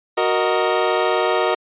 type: chord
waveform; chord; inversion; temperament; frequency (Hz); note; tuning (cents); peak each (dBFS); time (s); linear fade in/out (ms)
25% pulse; D# minor; first; equal; 370 / 466.2 / 622.3; F#4 / A#4 / D#5; 0 / 0 / 0; -17; 0.17-1.55; 10
effects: resampled to 8000 Hz